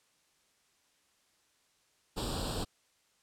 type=noise with comb filter; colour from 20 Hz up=pink; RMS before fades=-35 dBFS; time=2.16-2.65 s; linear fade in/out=20 ms; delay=0.24 ms; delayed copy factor=+0.9; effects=white hiss -71 dBFS RMS until 3.22 s + low-pass 9000 Hz 12 dB/octave